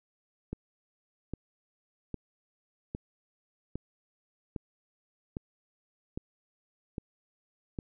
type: click train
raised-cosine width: 3 ms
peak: -22 dBFS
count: 10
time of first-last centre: 0.53-7.788 s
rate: 1.24 Hz
effects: none